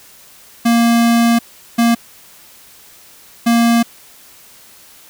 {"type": "tone bursts at uneven times", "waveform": "square", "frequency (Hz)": 233.4, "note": "A#3", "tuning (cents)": 2, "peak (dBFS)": -10, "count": 3, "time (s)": [[0.65, 1.39], [1.78, 1.95], [3.46, 3.83]], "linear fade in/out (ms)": 10, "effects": ["white hiss -43 dBFS RMS until 5.09 s"]}